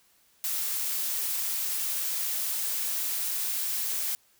blue noise, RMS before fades -30 dBFS, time 0.44-4.15 s, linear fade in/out 0 ms, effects white hiss -64 dBFS RMS until 4.39 s

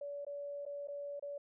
sine tone with dropouts, 572 Hz, D5, 46 cents flat, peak -40 dBFS, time 0.01-1.38 s, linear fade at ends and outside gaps 5 ms, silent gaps 0.249-0.266 / 0.653-0.662 / 0.874-0.883 / 1.196-1.224 s, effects none

